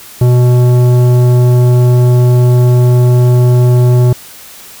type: tone with tanh clipping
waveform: sine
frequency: 123.47 Hz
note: B2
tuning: in tune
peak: -6 dBFS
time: 0.21-4.13 s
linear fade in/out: 5 ms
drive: 13 dB
effects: white hiss -33 dBFS RMS until 4.8 s